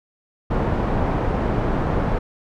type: low-pass noise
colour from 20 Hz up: pink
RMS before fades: -21 dBFS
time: 0.5-2.19 s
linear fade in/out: 10 ms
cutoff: 980 Hz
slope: 12 dB/octave
effects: none